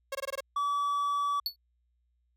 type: tone bursts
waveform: sawtooth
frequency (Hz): 545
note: C#5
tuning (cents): -29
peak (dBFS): -28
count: 6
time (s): 0.12-0.406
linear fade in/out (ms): 5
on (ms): 31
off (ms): 20
type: tone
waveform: triangle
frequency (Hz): 1147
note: D6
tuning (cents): -41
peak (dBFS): -25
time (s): 0.56-1.4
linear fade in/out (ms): 5
type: tone with exponential decay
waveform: square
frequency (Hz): 4435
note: C#8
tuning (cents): 0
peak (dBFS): -25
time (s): 1.46-1.56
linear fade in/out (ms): 1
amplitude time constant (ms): 20
effects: added 60 Hz sine -70 dBFS peak until 2.36 s